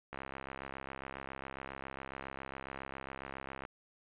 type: click train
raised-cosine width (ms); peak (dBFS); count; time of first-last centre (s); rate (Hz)
0.5; -27; 238; 0.13-3.652; 67.3
effects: resampled to 8000 Hz